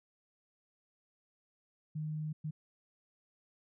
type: tone bursts at uneven times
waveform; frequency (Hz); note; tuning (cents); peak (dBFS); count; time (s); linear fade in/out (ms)
sine; 154; D#3; -17; -35; 2; 1.95-2.33 / 2.44-2.51; 10
effects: none